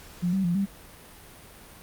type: tone with pitch steps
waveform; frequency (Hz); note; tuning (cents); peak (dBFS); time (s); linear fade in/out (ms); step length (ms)
sine; 176.6 / 192.4 / 173.3 / 197.1; F3 / G3 / F3 / G3; +20 / -32 / -13 / +10; -22; 0.22-0.66; 20; 110
effects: pink hiss -48 dBFS RMS until 1.82 s + Opus 48 kbps